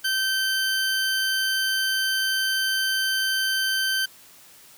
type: tone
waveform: 20% pulse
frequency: 1549 Hz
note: G6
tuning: 21 cents flat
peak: -17 dBFS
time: 0.04-4.06 s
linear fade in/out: 10 ms
effects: white hiss -50 dBFS RMS until 4.77 s + high-pass 60 Hz 12 dB/octave